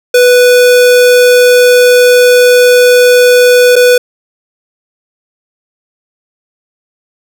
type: tone with dropouts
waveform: square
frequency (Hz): 493.9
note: B4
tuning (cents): 0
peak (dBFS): -3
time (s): 0.14-3.98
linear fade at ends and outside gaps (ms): 5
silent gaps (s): 3.757-3.762
effects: none